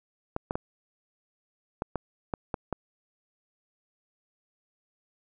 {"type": "clicks", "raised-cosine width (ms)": 1, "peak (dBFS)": -15, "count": 8, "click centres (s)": [0.364, 0.509, 0.555, 1.821, 1.957, 2.338, 2.542, 2.727], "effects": []}